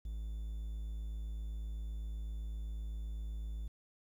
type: tone with quantisation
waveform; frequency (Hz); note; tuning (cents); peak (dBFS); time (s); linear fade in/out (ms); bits
triangle; 53.9; A1; -35; -36; 0.05-3.68; 5; 11
effects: none